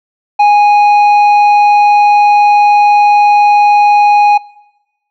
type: tone with tanh clipping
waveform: sine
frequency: 827 Hz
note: G#5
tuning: 8 cents flat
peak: -5 dBFS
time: 0.39-4.38 s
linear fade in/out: 10 ms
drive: 7 dB
effects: noise-tail reverb RT60 1.0 s tail -22 dB re dry